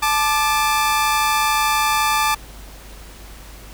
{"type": "tone pair together", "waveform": "sawtooth", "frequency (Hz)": [871, 1185.1], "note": ["A5", "D6"], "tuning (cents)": [-18, 15], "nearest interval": "perfect fourth", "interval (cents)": 533, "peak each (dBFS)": -15, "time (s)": [0.02, 2.35], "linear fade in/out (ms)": 10, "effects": ["added 50 Hz sine -38 dBFS peak until 3.73 s", "pink hiss -42 dBFS RMS until 3.73 s"]}